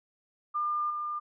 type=tone with level steps; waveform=sine; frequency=1202 Hz; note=D6; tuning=40 cents sharp; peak=-27 / -31 dBFS; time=0.54-1.2 s; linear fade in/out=20 ms; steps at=0.9 s; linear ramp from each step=5 ms; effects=none